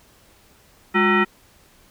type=tone with frequency modulation; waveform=sine; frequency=770 Hz; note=G5; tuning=31 cents flat; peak=-14 dBFS; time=0.94-1.25 s; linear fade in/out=20 ms; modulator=565 Hz; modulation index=2.7; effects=pink hiss -54 dBFS RMS until 1.9 s